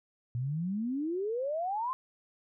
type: exponential sweep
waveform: sine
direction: up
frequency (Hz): 116.54 to 1065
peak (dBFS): -30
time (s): 0.35-1.93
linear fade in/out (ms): 0
effects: none